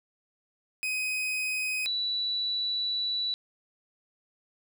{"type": "tone pair in turn", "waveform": ["40% pulse", "sine"], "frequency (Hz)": [2513, 3947], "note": ["D#7", "B7"], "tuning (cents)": [17, -2], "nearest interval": "minor sixth", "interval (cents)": 781, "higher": "second", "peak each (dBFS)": -27, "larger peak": "neither", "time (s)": [[0.83, 1.86], [1.86, 3.34]], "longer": "second", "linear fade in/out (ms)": 0, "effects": []}